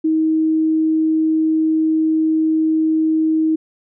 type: tone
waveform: sine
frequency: 316.6 Hz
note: D#4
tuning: 30 cents sharp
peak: -13 dBFS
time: 0.04-3.56 s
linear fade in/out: 10 ms
effects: none